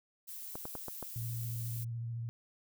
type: noise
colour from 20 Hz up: violet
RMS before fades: -45 dBFS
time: 0.27-1.85 s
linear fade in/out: 20 ms
type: clicks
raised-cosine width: 1 ms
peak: -27 dBFS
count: 5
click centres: 0.555 / 0.654 / 0.753 / 0.883 / 1.027 s
type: tone with vibrato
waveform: sine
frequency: 116.54 Hz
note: A#2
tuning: in tune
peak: -36 dBFS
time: 1.16-2.29 s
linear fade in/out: 0 ms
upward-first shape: triangle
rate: 14 Hz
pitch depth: 33 cents each way
effects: none